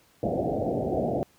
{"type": "low-pass noise", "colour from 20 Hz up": "white", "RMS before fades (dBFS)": -27, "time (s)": [0.23, 1.23], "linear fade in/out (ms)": 0, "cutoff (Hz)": 750, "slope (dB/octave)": 96, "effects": ["pink hiss -61 dBFS RMS until 1.38 s", "high-pass 80 Hz 12 dB/octave"]}